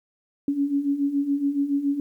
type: beating tone pair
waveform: sine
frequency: 277.2 / 284.3 Hz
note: C#4 / C#4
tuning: 0 / +44 cents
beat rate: 7.1 Hz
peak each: -27 / -22 dBFS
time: 0.48-2 s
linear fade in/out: 2 ms
effects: 10-bit